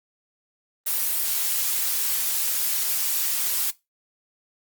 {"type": "noise", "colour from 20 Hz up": "blue", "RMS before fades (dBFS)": -24, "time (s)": [0.86, 3.71], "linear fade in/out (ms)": 10, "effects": ["noise-tail reverb RT60 0.2 s tail -19 dB re dry", "Opus 32 kbps"]}